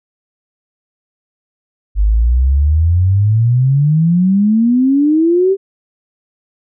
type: exponential sweep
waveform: sine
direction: up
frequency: 49 to 396.9 Hz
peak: -8 dBFS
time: 1.95-5.57 s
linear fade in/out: 50 ms
effects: none